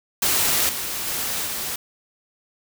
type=noise with level steps; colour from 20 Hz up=white; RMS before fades=-20 / -28 / -26 / -28 dBFS; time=0.22-1.76 s; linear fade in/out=5 ms; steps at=0.69 / 1.07 / 1.46 s; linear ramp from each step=2 ms; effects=none